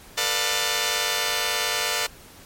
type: chord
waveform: 5% pulse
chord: B half-diminished seventh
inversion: third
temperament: just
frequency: 444.5 / 493.9 / 592.7 / 711.2 Hz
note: A4 / B4 / D5 / F5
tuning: +18 / 0 / +16 / +31 cents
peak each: -17 dBFS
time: 0.17-2.07 s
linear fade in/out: 10 ms
effects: pink hiss -47 dBFS RMS until 2.45 s + MP3 64 kbps